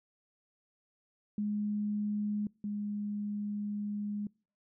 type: tone pair in turn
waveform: sine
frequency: 208.3 / 206.7 Hz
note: G#3 / G#3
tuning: +5 / -8 cents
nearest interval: unison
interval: 13 cents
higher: first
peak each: -30 / -33 dBFS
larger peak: first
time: 1.38-2.47 / 2.64-4.27 s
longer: second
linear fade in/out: 2 ms
effects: noise-tail reverb RT60 0.4 s tail -26 dB re dry